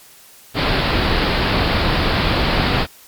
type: low-pass noise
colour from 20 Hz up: pink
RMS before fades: -17 dBFS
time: 0.54-2.87 s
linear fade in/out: 50 ms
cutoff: 4900 Hz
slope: 96 dB/octave
effects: white hiss -45 dBFS RMS until 3.07 s + MP3 96 kbps